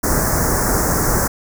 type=band-stop noise; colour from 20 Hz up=pink; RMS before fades=-17 dBFS; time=0.03-1.28 s; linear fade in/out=10 ms; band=1800 to 5500 Hz; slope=48 dB/octave; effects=none